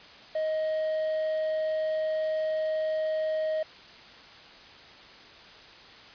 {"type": "tone with quantisation", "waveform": "triangle", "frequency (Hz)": 627, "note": "D#5", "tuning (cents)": 13, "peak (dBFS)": -24, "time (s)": [0.35, 3.63], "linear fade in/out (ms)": 5, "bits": 9, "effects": ["white hiss -49 dBFS RMS until 6.14 s", "resampled to 11025 Hz"]}